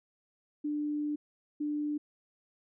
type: tone bursts at uneven times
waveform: sine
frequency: 296.7 Hz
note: D4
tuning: 18 cents sharp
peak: -30 dBFS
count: 2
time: 0.64-1.16 / 1.6-1.98 s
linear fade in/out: 10 ms
effects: none